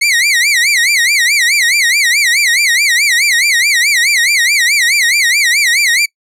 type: tone with vibrato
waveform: sawtooth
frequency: 2100 Hz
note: C7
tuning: 6 cents sharp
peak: -5 dBFS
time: 0.01-6.06 s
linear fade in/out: 10 ms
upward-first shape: sine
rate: 4.7 Hz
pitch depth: 220 cents each way
effects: noise-tail reverb RT60 0.1 s tail -25 dB re dry + low-pass 11000 Hz 12 dB/octave